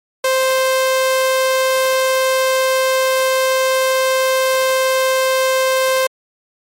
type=tone; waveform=sawtooth; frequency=523.3 Hz; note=C5; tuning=in tune; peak=-9 dBFS; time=0.24-6.07 s; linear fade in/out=5 ms; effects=MP3 64 kbps